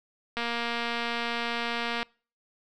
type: click train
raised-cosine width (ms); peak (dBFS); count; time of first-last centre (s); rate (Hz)
0.3; -15; 391; 0.37-2.03; 235
effects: noise-tail reverb RT60 0.4 s tail -26 dB re dry